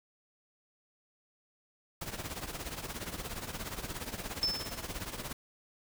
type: noise with tremolo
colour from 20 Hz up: pink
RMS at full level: -37 dBFS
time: 2.01-5.33 s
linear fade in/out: 5 ms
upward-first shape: triangle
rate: 17 Hz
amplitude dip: 80%
type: tone with exponential decay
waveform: sine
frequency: 5274 Hz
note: E8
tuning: in tune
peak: -25 dBFS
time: 4.43-4.89 s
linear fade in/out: 0 ms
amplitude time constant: 100 ms
effects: none

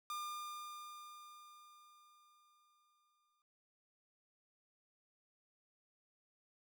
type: tone with exponential decay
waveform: 45% pulse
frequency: 1204 Hz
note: D6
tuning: 43 cents sharp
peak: -40 dBFS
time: 0.1-3.42 s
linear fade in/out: 1 ms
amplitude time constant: 720 ms
effects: none

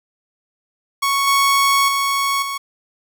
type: tone with level steps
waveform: sawtooth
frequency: 1108.7 Hz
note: C#6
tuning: in tune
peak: -12 / -9 / -13 / -19 dBFS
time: 1.02-2.58 s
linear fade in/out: 10 ms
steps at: 1.27 / 1.88 / 2.42 s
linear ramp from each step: 5 ms
effects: none

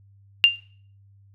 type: tone with exponential decay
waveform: sine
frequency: 2794 Hz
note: F7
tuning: in tune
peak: -6 dBFS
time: 0.44-0.56 s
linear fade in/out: 0 ms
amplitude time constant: 25 ms
effects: noise-tail reverb RT60 0.5 s tail -18 dB re dry + added 99 Hz sine -51 dBFS peak until 1.34 s

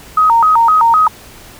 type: tone with vibrato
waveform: sine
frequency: 1079 Hz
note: C#6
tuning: 47 cents flat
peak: -6 dBFS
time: 0.17-1.08 s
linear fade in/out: 5 ms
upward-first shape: square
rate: 3.9 Hz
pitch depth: 270 cents each way
effects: pink hiss -37 dBFS RMS until 1.59 s

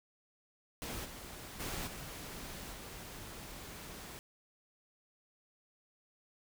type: noise with level steps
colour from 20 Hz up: pink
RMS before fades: -42 / -48 / -40 / -46 / -48 dBFS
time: 0.82-4.19 s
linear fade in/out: 0 ms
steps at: 1.04 / 1.59 / 1.86 / 2.72 s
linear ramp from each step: 20 ms
effects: none

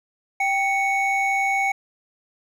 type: tone pair together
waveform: triangle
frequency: 784 / 2221 Hz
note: G5 / C#7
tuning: 0 / +3 cents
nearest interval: octave + tritone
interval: 1803 cents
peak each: -20 dBFS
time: 0.4-1.72 s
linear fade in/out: 5 ms
effects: none

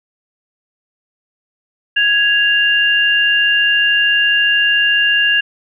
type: tone pair together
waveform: sine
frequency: 1661.3 / 2794 Hz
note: G#6 / F7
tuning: 0 / 0 cents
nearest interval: major sixth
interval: 900 cents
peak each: -13 dBFS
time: 1.96-5.41 s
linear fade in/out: 10 ms
effects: none

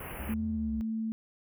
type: band-stop noise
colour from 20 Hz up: pink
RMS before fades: -41 dBFS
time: 0-0.34 s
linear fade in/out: 2 ms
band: 2900 to 10000 Hz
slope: 96 dB/octave
type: linear two-way sweep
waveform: triangle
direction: up then down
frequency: 64.2 to 85 to 64.2 Hz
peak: -34 dBFS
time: 0.19-0.81 s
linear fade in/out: 0 ms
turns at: 0.45 s
type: tone with pitch glide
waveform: sine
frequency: 220 to 222.3 Hz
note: A3 to A3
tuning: 0 to +18 cents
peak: -30 dBFS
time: 0.29-1.12 s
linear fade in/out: 0 ms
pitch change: +18 cents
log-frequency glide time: 0.42-0.91 s
effects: none

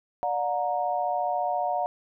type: chord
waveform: sine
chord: D augmented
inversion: none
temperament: equal with one note detuned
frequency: 587.3 / 721.8 / 932.3 Hz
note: D5 / F#5 / A#5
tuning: 0 / -43 / 0 cents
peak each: -31 / -26 / -31 dBFS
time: 0.23-1.86 s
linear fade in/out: 0 ms
effects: none

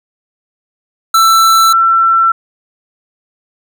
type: tone pair in turn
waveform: square / sine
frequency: 1332 / 1345.1 Hz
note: E6 / E6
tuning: +18 / +35 cents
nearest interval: unison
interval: 17 cents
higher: second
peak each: -6 dBFS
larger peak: neither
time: 1.14-1.73 / 1.73-2.32 s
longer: neither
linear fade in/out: 5 ms
effects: none

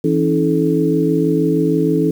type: tone cluster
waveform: sine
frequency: 164.5 / 274.9 / 321.3 / 433.4 Hz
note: E3 / C#4 / E4 / A4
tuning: -3 / -14 / -44 / -26 cents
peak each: -18 dBFS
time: 0.04-2.11 s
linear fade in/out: 5 ms
effects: 7-bit

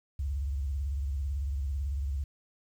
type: tone with vibrato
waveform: sine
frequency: 69.3 Hz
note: C#2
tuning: in tune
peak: -29 dBFS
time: 0.19-2.24 s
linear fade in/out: 5 ms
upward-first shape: sine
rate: 18 Hz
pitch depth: 180 cents each way
effects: 10-bit

